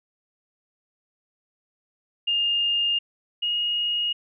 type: tone pair in turn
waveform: sine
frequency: 2823 / 2871 Hz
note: F7 / F7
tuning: +18 / +47 cents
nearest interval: unison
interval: 29 cents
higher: second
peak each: -20 / -22 dBFS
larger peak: first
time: 2.27-2.99 / 3.42-4.13 s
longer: first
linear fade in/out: 10 ms
effects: none